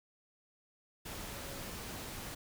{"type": "tone in noise", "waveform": "sine", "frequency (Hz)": 554.4, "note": "C#5", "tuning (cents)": 0, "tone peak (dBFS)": -53, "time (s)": [1.34, 1.72], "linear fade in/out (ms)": 10, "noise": "pink", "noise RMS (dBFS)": -44, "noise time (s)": [1.05, 2.35], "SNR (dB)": -12, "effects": []}